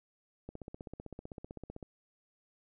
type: click train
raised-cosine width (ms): 2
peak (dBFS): -30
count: 22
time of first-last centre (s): 0.49-1.828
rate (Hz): 15.7
effects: none